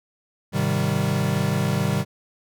square chord, Ab major seventh, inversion none, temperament equal, 103.83 / 130.81 / 155.56 / 196 Hz, Ab2 / C3 / Eb3 / G3, 0 / 0 / 0 / 0 cents, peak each -29 / -26 / -26 / -26 dBFS, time 0.52-2.05 s, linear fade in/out 50 ms, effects none

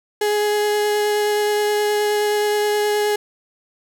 35% pulse tone with vibrato, 417.8 Hz, G#4, 10 cents sharp, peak -15 dBFS, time 0.21-3.16 s, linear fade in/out 5 ms, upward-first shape sine, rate 9.5 Hz, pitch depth 8 cents each way, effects none

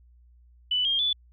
sine tone with pitch steps, 2984 / 3217 / 3468 Hz, F#7 / G7 / A7, +14 / +44 / -26 cents, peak -22 dBFS, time 0.71-1.13 s, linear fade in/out 5 ms, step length 140 ms, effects added 60 Hz sine -53 dBFS peak until 1.32 s

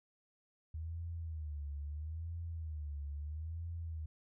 sine tone with vibrato, 77.78 Hz, D#2, in tune, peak -39 dBFS, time 0.74-4.06 s, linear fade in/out 5 ms, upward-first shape sine, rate 0.76 Hz, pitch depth 140 cents each way, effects none

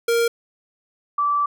square / sine tone pair in turn, 466.2 / 1161.3 Hz, A#4 / D6, 0 / -20 cents, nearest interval octave + major third, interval 1580 cents, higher second, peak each -17 dBFS, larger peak neither, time 0.08-0.28 / 1.18-1.46 s, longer second, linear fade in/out 5 ms, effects none

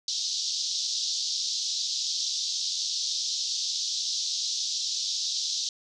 white band-pass noise, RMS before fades -30 dBFS, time 0.08-5.69 s, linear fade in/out 2 ms, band 3600 to 6100 Hz, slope 48 dB/octave, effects none

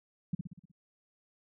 sine tone with echo, 173.5 Hz, F3, 11 cents flat, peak -27 dBFS, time 0.33-0.35 s, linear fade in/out 5 ms, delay 61 ms, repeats 6, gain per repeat -5 dB, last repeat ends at 0.716 s, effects none

